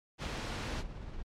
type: noise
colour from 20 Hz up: pink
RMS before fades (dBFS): -38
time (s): 0.18-0.84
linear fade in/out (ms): 50
type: noise with tremolo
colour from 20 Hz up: brown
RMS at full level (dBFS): -40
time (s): 0.6-1.23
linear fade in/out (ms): 10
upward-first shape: sine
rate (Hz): 17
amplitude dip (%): 30
effects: low-pass 5000 Hz 12 dB/octave + MP3 96 kbps